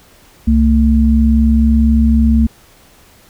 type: tone pair together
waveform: sine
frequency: 67.09 / 225.1 Hz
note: C2 / A3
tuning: +44 / +40 cents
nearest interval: octave + major sixth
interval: 2096 cents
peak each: -10 dBFS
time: 0.47-2.47 s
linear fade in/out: 10 ms
effects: pink hiss -46 dBFS RMS until 3.29 s